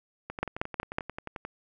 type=two click trains; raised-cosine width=0.5 ms; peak=-21 / -12 dBFS; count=14 / 4; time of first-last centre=0.3-1.45 / 0.43-0.985 s; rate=11.3 / 5.41 Hz; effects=none